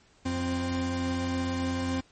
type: tone pair together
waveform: 40% pulse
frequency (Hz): 88.36 / 261.6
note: F2 / C4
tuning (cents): +21 / 0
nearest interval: octave + perfect fifth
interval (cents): 1879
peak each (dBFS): -32 / -28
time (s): 0.25-2.01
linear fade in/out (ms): 10
effects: pink hiss -61 dBFS RMS until 2.11 s + MP3 32 kbps